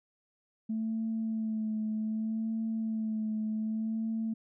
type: tone with vibrato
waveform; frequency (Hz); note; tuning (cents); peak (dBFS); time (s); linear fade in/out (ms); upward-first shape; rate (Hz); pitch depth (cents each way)
sine; 220; A3; 0; -29; 0.69-4.34; 10; sine; 0.65; 28
effects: tanh soft clip ceiling -25 dBFS